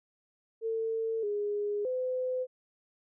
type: tone with pitch steps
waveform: sine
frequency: 449.3 / 412.8 / 509 Hz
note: A4 / G#4 / C5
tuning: +36 / -10 / -48 cents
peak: -29 dBFS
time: 0.61-2.47 s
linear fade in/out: 50 ms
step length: 620 ms
effects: none